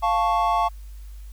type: chord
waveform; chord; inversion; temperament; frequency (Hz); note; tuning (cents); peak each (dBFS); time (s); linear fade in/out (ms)
triangle; F augmented; none; equal; 698.5 / 880 / 1108.7; F5 / A5 / C#6; 0 / 0 / 0; -21; 0.02-0.69; 20
effects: added 50 Hz sine -36 dBFS peak until 1.32 s + white hiss -57 dBFS RMS until 1.32 s